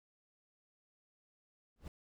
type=noise with exponential growth; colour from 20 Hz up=brown; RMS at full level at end=-42 dBFS; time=1.76-1.88 s; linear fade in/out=2 ms; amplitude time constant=26 ms; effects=none